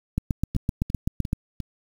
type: two click trains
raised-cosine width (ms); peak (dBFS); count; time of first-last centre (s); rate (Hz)
5; -18 / -10; 4 / 10; 0.55-1.603 / 0.18-1.331; 2.85 / 7.82
effects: 7-bit